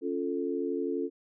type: chord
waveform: sine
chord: Db augmented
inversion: none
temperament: equal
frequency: 277.2 / 349.2 / 440 Hz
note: Db4 / F4 / A4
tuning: 0 / 0 / 0 cents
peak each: -33 dBFS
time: 0.01-1.1 s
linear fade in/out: 50 ms
effects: none